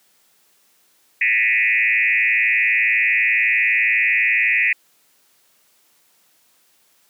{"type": "tone with frequency modulation", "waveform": "sine", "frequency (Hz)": 2213, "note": "C#7", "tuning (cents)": -3, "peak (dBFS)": -14, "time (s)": [1.21, 4.73], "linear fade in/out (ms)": 5, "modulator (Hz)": 112, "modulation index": 3.2, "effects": ["white hiss -59 dBFS RMS until 7.09 s", "high-pass 150 Hz 12 dB/octave"]}